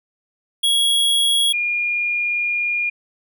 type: tone pair in turn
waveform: square / sine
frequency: 3322 / 2421 Hz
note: G#7 / D#7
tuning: 0 / -48 cents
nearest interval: perfect fourth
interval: 548 cents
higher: first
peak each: -15 / -18 dBFS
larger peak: first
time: 0.63-1.53 / 1.53-2.9 s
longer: second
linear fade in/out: 10 ms
effects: none